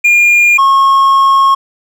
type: tone pair in turn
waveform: triangle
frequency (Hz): 2414 / 1087.8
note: D7 / C#6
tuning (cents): +47 / -33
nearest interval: octave + major second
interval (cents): 1380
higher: first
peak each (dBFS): -3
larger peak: neither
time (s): 0.04-0.58 / 0.58-1.55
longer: second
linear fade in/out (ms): 10
effects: none